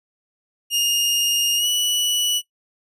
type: tone with pitch glide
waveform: sawtooth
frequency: 2837 to 2949 Hz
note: F7 to F#7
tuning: +27 to -6 cents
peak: -15 dBFS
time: 0.7-2.42 s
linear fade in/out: 50 ms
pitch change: +67 cents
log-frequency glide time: 1.57-1.67 s
effects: noise-tail reverb RT60 0.1 s tail -17 dB re dry + resampled to 32000 Hz